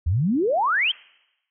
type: exponential sweep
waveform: sine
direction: up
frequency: 74 to 3322 Hz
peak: -18 dBFS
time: 0.06-0.92 s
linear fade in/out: 10 ms
effects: noise-tail reverb RT60 0.9 s tail -24 dB re dry